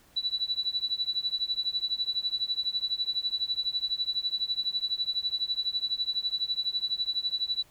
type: tone with tremolo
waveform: sine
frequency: 3951 Hz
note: B7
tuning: in tune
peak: -23 dBFS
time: 0.16-7.63 s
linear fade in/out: 10 ms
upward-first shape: triangle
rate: 12 Hz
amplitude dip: 100%
effects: pink hiss -60 dBFS RMS until 7.7 s